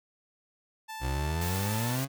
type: tone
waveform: sawtooth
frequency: 880 Hz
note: A5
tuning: in tune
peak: -34 dBFS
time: 0.88-1.97 s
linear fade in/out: 20 ms
type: exponential sweep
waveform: 30% pulse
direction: up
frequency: 62 to 139.6 Hz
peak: -26 dBFS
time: 1-2.08 s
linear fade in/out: 50 ms
type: noise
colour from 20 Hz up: white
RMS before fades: -38 dBFS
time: 1.41-2.05 s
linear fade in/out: 5 ms
effects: none